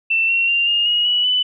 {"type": "tone with pitch steps", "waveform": "sine", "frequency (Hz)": [2679, 2729, 2780, 2832, 2885, 2938, 2993], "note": ["E7", "F7", "F7", "F7", "F#7", "F#7", "F#7"], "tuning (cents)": [27, -41, -9, 23, -44, -13, 19], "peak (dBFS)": -14, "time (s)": [0.1, 1.43], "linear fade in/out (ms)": 10, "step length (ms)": 190, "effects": []}